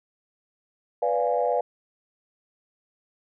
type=chord; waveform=sine; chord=B diminished seventh; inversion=none; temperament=equal with one note detuned; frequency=493.9 / 582.3 / 698.5 / 830.6 Hz; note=B4 / D5 / F5 / Ab5; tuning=0 / -15 / 0 / 0 cents; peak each=-25 / -26 / -26 / -29 dBFS; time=1.02-1.61 s; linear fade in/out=5 ms; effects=tanh soft clip ceiling -10 dBFS